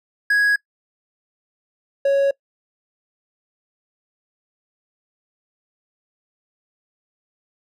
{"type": "tone pair in turn", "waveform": "triangle", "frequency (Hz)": [1661.2, 554.4], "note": ["G#6", "C#5"], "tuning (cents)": [0, 0], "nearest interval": "octave + perfect fifth", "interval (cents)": 1900, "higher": "first", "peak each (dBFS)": -12, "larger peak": "neither", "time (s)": [[0.3, 0.56], [2.05, 2.31]], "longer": "neither", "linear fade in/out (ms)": 5, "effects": ["noise-tail reverb RT60 0.1 s tail -23 dB re dry"]}